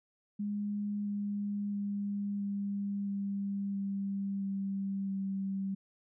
sine tone with pitch steps, 205.6 / 203.9 / 202.3 / 200.7 / 199.06 / 197.45 / 195.86 / 194.28 Hz, G#3 / G#3 / G#3 / G3 / G3 / G3 / G3 / G3, -17 / -32 / -45 / +41 / +27 / +13 / -1 / -15 cents, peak -32 dBFS, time 0.39-5.75 s, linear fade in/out 10 ms, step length 670 ms, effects none

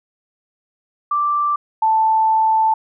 sine tone pair in turn, 1174 / 881.6 Hz, D6 / A5, -1 / +3 cents, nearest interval perfect fourth, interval 496 cents, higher first, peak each -15 / -12 dBFS, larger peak second, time 1.11-1.56 / 1.82-2.74 s, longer second, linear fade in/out 5 ms, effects none

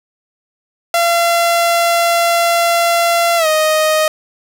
sawtooth tone with pitch glide, 683 to 622.7 Hz, F5 to D#5, -39 to +1 cents, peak -7 dBFS, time 0.94-4.08 s, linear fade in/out 2 ms, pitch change -160 cents, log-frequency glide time 3.37-3.47 s, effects none

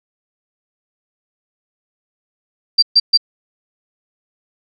sine tone bursts, 4699 Hz, D8, in tune, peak -6 dBFS, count 3, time 2.78-3.175 s, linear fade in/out 10 ms, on 45 ms, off 130 ms, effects none

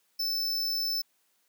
square tone, 5280 Hz, E8, 2 cents sharp, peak -28 dBFS, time 0.19-1.02 s, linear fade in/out 10 ms, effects white hiss -71 dBFS RMS until 1.48 s + high-pass 200 Hz 12 dB/octave

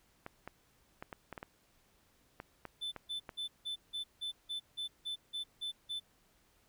clicks, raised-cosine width 0.5 ms, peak -28 dBFS, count 11, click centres 0.264 / 0.476 / 1.025 / 1.128 / 1.327 / 1.378 / 1.429 / 2.401 / 2.653 / 2.963 / 3.292 s
triangle tone bursts, 3520 Hz, A7, in tune, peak -35 dBFS, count 12, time 2.81-6 s, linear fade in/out 20 ms, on 110 ms, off 170 ms
effects pink hiss -70 dBFS RMS until 6.68 s

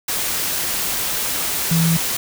sine tone in noise, 164.9 Hz, E3, 1 cent sharp, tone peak -14 dBFS, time 1.71-1.97 s, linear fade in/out 5 ms, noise white, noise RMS -22 dBFS, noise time 0.08-2.17 s, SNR +5 dB, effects none

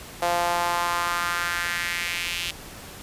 sawtooth tone with high-pass filter sweep, 173.5 Hz, F3, 11 cents flat, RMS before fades -26 dBFS, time 0.22-2.51 s, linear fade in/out 5 ms, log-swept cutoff 650 to 2900 Hz, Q 2.6, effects pink hiss -41 dBFS RMS until 3.02 s + resampled to 32000 Hz

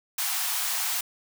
white high-pass noise, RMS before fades -28 dBFS, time 0.18-1.01 s, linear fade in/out 5 ms, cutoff 680 Hz, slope 96 dB/octave, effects none

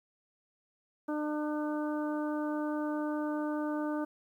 harmonic tone, 300.8 Hz, D4, 42 cents sharp, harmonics 1 / 2 / 3 / 4 / 5, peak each -32 / -38 / -42 / -44 / -46 dBFS, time 1.08-4.05 s, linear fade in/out 10 ms, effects 11-bit

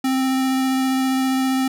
square tone with vibrato, 262.7 Hz, C4, 7 cents sharp, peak -18 dBFS, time 0.04-1.68 s, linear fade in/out 5 ms, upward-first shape sine, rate 15 Hz, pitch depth 9 cents each way, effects none

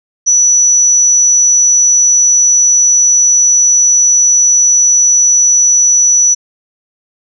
sine tone, 5920 Hz, F#8, in tune, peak -5 dBFS, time 0.26-6.35 s, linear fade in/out 20 ms, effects none

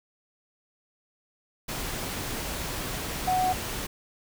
sine tone in noise, 740 Hz, F#5, in tune, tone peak -22 dBFS, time 3.27-3.53 s, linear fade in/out 10 ms, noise pink, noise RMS -33 dBFS, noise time 1.68-3.87 s, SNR +8 dB, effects none

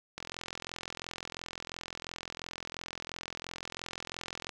click train, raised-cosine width 0.2 ms, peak -21 dBFS, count 186, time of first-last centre 0.18-4.492 s, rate 42.9 Hz, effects none

